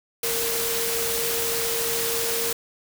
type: tone in noise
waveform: sine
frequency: 461.7 Hz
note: A#4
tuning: 17 cents flat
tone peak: -29 dBFS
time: 0.23-2.53 s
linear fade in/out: 5 ms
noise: white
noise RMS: -26 dBFS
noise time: 0.23-2.53 s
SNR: -6 dB
effects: none